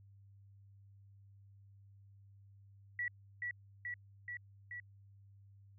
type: tone with echo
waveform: sine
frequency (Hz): 1942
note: B6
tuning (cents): -30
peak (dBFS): -35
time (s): 2.99-3.08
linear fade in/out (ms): 2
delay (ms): 430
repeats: 4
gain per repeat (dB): -2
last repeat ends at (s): 4.8
effects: added 99 Hz sine -58 dBFS peak until 5.78 s